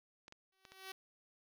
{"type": "clicks", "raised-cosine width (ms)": 0.2, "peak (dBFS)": -36, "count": 4, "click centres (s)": [0.281, 0.324, 0.652, 0.72]}
{"type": "tone with exponential growth", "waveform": "5% pulse", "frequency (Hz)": 381.2, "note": "G4", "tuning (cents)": -48, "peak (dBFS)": -32, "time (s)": [0.52, 0.92], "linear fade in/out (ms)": 5, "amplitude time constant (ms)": 86}
{"effects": []}